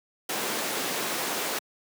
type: high-pass noise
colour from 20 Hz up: pink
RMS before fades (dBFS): -30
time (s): 0.29-1.59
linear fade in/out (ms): 5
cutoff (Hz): 270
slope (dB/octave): 12
effects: high-pass 150 Hz 12 dB/octave